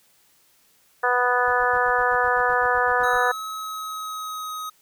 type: harmonic tone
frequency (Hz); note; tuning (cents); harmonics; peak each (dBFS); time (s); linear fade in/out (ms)
246.9; B3; 0; 2 / 3 / 4 / 5 / 6 / 7; -25 / -25 / -25 / -25 / -25 / -25; 1.03-3.32; 10
type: noise bursts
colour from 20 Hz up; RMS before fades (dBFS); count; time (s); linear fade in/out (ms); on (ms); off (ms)
brown; -42; 14; 1.47-3.181; 10; 60; 67
type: tone with pitch glide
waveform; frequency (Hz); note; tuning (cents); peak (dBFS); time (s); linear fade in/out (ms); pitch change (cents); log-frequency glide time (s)
square; 1284 to 1260.5; E6 to D#6; -46 to +22; -30; 3.03-4.7; 10; -32; 3.43-4.57
effects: white hiss -60 dBFS RMS until 4.81 s